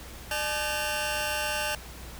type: tone cluster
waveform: sawtooth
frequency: 600 / 858 / 1534 / 2766 Hz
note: D5 / A5 / G6 / F7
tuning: +37 / -44 / -38 / -17 cents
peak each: -30 dBFS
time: 0.31-1.75 s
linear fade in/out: 2 ms
effects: added 60 Hz sine -45 dBFS peak until 2.19 s + pink hiss -45 dBFS RMS until 2.19 s